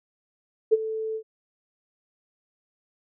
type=tone with ADSR envelope; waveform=sine; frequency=440 Hz; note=A4; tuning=in tune; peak=-12 dBFS; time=0.71-1.23 s; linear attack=22 ms; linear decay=30 ms; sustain=-15 dB; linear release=76 ms; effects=none